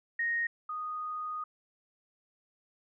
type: tone pair in turn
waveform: sine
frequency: 1864.7 / 1239.2 Hz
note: A#6 / D#6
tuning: 0 / -7 cents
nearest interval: perfect fifth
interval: 707 cents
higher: first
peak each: -28 / -34 dBFS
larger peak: first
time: 0.19-0.47 / 0.69-1.44 s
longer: second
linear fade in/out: 5 ms
effects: none